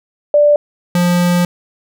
sine / square tone pair in turn, 588 / 176.13 Hz, D5 / F3, +2 / +15 cents, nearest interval octave + major sixth, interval 2087 cents, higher first, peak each -6 / -11 dBFS, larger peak first, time 0.34-0.56 / 0.95-1.45 s, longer second, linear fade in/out 2 ms, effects none

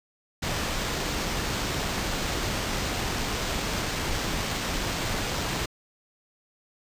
pink noise with sample-and-hold, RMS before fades -29 dBFS, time 0.42-5.66 s, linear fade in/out 10 ms, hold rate 11025 Hz, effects resampled to 32000 Hz

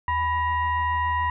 sine tone with frequency modulation, 987.8 Hz, B5, in tune, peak -21 dBFS, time 0.08-1.3 s, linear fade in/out 2 ms, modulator 907 Hz, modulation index 0.81, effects none

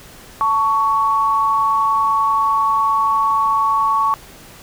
sine tone pair together, 887 / 1117.5 Hz, A5 / C#6, +14 / +14 cents, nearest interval major third, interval 400 cents, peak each -20 / -14 dBFS, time 0.41-4.14 s, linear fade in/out 0 ms, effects pink hiss -41 dBFS RMS until 4.62 s

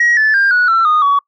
sine tone with pitch steps, 1900 / 1742.3 / 1597.7 / 1465.1 / 1343.5 / 1232 / 1129.7 Hz, A#6 / A6 / G6 / F#6 / E6 / D#6 / C#6, +33 / -17 / +33 / -17 / +33 / -17 / +32 cents, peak -7 dBFS, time 0-1.19 s, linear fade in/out 5 ms, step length 170 ms, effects noise-tail reverb RT60 0.1 s tail -26 dB re dry + tanh soft clip ceiling -6 dBFS

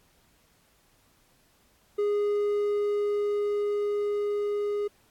triangle tone with level ramp, 412.3 Hz, G#4, 13 cents flat, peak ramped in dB -21 to -24 dBFS, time 1.98-4.88 s, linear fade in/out 10 ms, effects pink hiss -64 dBFS RMS until 5.1 s + AAC 64 kbps

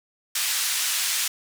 white band-pass noise, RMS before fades -25 dBFS, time 0.35-1.28 s, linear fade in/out 5 ms, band 1600 to 10000 Hz, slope 12 dB/octave, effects none

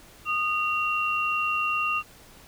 sine tone pair together, 1230 / 2751 Hz, D#6 / F7, -20 / -27 cents, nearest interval octave + major second, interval 1393 cents, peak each -26 dBFS, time 0.25-2.03 s, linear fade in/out 50 ms, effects pink hiss -51 dBFS RMS until 2.47 s

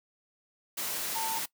sine tone in noise, 899 Hz, A5, 37 cents sharp, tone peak -32 dBFS, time 1.15-1.39 s, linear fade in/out 10 ms, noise white, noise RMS -34 dBFS, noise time 0.77-1.46 s, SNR -1 dB, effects noise-tail reverb RT60 0.1 s tail -20 dB re dry + high-pass 150 Hz 12 dB/octave

